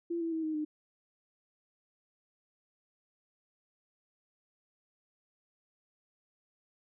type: tone with pitch steps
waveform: sine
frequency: 340 / 330.7 / 321.7 / 312.9 / 304.3 Hz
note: F4 / E4 / E4 / D#4 / D#4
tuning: -46 / +6 / -42 / +10 / -38 cents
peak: -31 dBFS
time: 0.1-0.65 s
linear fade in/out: 10 ms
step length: 110 ms
effects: none